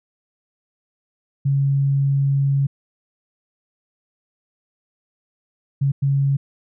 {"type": "tone bursts at uneven times", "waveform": "sine", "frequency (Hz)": 138.59, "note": "C#3", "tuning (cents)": 0, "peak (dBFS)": -15, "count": 3, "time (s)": [[1.45, 2.67], [5.81, 5.92], [6.02, 6.37]], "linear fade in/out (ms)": 10, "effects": []}